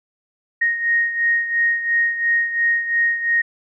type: beating tone pair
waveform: sine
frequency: 1864.7 / 1867.6 Hz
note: A#6 / A#6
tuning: 0 / +3 cents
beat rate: 2.9 Hz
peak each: -17 / -23 dBFS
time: 0.61-3.42 s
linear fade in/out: 10 ms
effects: none